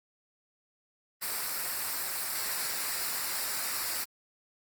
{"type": "noise with comb filter", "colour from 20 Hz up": "white", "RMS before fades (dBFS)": -33, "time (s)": [1.21, 4.05], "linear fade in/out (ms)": 20, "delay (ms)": 0.31, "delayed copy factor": -0.6, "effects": ["Opus 24 kbps"]}